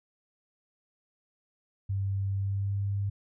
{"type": "tone with pitch glide", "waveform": "sine", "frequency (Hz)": [98, 99.89], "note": ["G2", "G2"], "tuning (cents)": [0, 33], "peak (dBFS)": -27, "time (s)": [1.89, 3.1], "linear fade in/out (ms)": 10, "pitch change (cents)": 33, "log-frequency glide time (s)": [2.35, 2.82], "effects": []}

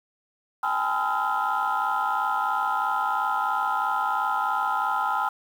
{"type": "tone cluster", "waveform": "sine", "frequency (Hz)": [796, 859, 1012, 1279, 1384], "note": ["G5", "A5", "B5", "D#6", "F6"], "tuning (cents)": [26, -42, 42, 47, -16], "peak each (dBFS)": -28, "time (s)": [0.63, 5.29], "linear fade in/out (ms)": 5, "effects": ["tanh soft clip ceiling -16 dBFS", "8-bit"]}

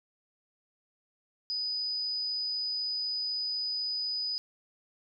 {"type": "tone", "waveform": "sine", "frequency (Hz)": 4978, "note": "D#8", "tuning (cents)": 0, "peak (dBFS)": -30, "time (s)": [1.5, 4.38], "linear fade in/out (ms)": 0, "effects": []}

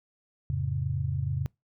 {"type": "chord", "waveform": "sine", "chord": "F augmented", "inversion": "none", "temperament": "just", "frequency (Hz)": [87.31, 109.13, 136.42], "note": ["F2", "A2", "C#3"], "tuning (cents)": [0, -14, -27], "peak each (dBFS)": [-32, -33, -29], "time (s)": [0.5, 1.46], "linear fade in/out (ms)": 0, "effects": ["noise-tail reverb RT60 0.2 s tail -26 dB re dry"]}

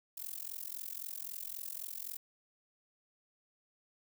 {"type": "noise with amplitude modulation", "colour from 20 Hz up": "violet", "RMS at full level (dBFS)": -39, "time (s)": [0.17, 2.17], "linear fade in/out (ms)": 5, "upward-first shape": "sine", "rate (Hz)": 43.8, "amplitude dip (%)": 100, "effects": []}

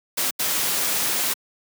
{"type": "noise bursts at uneven times", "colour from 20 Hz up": "white", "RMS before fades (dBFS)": -23, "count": 2, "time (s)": [[0.17, 0.31], [0.39, 1.34]], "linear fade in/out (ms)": 10, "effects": ["high-pass 150 Hz 12 dB/octave"]}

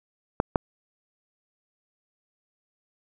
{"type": "clicks", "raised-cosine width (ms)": 1, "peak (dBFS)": -6, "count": 2, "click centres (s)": [0.401, 0.558], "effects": []}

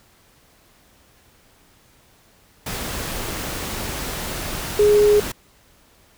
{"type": "tone in noise", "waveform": "sine", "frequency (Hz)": 416.3, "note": "G#4", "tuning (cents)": 4, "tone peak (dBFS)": -11, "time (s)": [4.79, 5.2], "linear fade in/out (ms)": 5, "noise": "pink", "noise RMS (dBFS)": -28, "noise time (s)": [2.66, 5.32], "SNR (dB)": 14, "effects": ["pink hiss -55 dBFS RMS until 6.17 s"]}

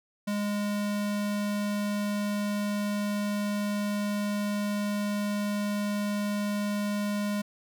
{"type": "tone", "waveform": "square", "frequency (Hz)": 205.9, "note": "G#3", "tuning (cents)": -15, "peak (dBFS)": -28, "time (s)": [0.27, 7.42], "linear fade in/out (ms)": 10, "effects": []}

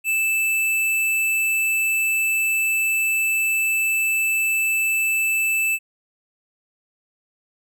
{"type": "tone", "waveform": "square", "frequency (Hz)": 2637, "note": "E7", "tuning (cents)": 0, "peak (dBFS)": -19, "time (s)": [0.04, 5.79], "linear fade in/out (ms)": 50, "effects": []}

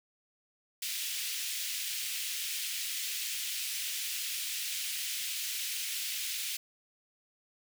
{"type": "high-pass noise", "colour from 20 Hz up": "pink", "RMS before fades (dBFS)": -36, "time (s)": [0.82, 6.57], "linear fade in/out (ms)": 5, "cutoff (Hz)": 2400, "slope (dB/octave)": 24, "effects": []}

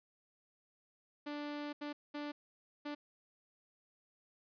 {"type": "tone bursts at uneven times", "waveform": "sawtooth", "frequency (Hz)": 293.4, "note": "D4", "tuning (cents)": -2, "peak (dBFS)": -36, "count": 4, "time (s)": [[1.26, 1.73], [1.81, 1.93], [2.14, 2.32], [2.85, 2.95]], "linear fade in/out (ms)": 10, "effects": ["resampled to 11025 Hz", "13-bit"]}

